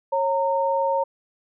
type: tone pair together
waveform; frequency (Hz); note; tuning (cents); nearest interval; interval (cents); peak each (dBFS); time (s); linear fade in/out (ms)
sine; 547 / 919; C#5 / A#5; -23 / -25; major sixth; 898; -22; 0.12-1.04; 10
effects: none